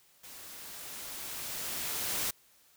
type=noise with level ramp; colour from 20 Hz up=white; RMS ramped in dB=-49 to -32 dBFS; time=0.23-2.31 s; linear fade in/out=10 ms; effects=white hiss -64 dBFS RMS until 2.76 s